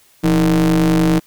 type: ring-modulated tone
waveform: square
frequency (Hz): 73.3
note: D2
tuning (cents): -3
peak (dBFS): -9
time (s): 0.23-1.2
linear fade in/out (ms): 20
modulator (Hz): 245
effects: white hiss -52 dBFS RMS until 1.26 s